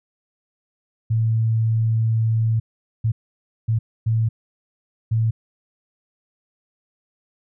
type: tone bursts at uneven times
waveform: sine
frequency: 112.3 Hz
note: A2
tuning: 36 cents sharp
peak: -16 dBFS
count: 5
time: 1.1-2.6 / 3.04-3.12 / 3.68-3.79 / 4.06-4.29 / 5.11-5.31 s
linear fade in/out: 10 ms
effects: none